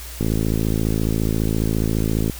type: click train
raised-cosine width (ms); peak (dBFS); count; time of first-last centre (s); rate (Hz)
3; -8; 115; 0.21-2.298; 54.6
effects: added 60 Hz sine -34 dBFS peak until 2.39 s + white hiss -37 dBFS RMS until 2.39 s